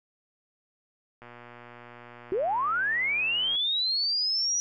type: click train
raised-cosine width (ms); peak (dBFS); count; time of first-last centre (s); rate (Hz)
0.5; -31; 281; 1.22-3.553; 120
type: linear sweep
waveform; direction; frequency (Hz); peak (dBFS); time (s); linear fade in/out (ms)
sine; up; 349 to 5870; -24; 2.32-4.6; 0
effects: none